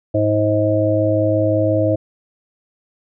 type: harmonic tone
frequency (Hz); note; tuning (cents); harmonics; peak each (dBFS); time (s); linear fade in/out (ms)
105.7; G#2; +31; 1 / 3 / 5 / 6; -19 / -19 / -19 / -19; 0.14-1.96; 10
effects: none